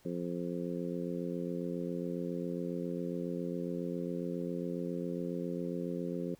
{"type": "harmonic tone", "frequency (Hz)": 87.31, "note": "F2", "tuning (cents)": 0, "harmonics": [2, 3, 4, 5, 6], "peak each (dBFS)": [-38, -40, -41, -42, -43], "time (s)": [0.05, 6.35], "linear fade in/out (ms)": 5, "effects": ["pink hiss -65 dBFS RMS until 6.39 s"]}